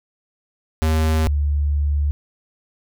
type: tone pair in turn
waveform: square / sine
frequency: 79 / 72.66 Hz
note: D#2 / D2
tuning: +27 / -18 cents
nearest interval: minor second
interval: 145 cents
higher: first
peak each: -16 dBFS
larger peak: neither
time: 0.82-1.27 / 1.27-2.11 s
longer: second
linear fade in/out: 0 ms
effects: none